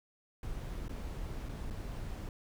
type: noise with dropouts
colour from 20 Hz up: brown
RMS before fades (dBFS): -40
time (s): 0.43-2.29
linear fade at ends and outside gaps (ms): 2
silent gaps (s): 0.882-0.893 / 1.488-1.491 / 1.701-1.707
effects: none